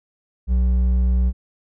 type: tone with hard clipping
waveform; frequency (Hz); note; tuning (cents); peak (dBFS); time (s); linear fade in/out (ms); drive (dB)
sine; 61.8; B1; +2; -16; 0.47-1.33; 50; 5
effects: none